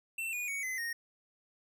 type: tone with pitch steps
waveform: square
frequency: 2689 / 2452 / 2235 / 2038 / 1858 Hz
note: E7 / D#7 / C#7 / C7 / A#6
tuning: +34 / -26 / +14 / -46 / -6 cents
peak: -35 dBFS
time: 0.18-0.93 s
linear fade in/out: 5 ms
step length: 150 ms
effects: none